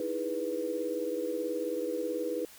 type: chord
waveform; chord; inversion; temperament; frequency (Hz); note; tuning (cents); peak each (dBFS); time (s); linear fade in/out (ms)
sine; E major seventh; third; equal with one note detuned; 311.1 / 329.6 / 415.3 / 492.2; D#4 / E4 / G#4 / B4; 0 / 0 / 0 / -6; -38 / -38 / -37 / -33; 0-2.45; 2
effects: white hiss -53 dBFS RMS until 2.58 s